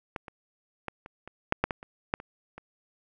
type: clicks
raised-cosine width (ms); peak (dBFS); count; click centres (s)
0.5; -18 / -27 / -18 / -28 / -27 / -7 / -8 / -15 / -28 / -10 / -26 / -27; 12; 0.162 / 0.282 / 0.883 / 1.061 / 1.276 / 1.524 / 1.64 / 1.708 / 1.829 / 2.139 / 2.201 / 2.58
effects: none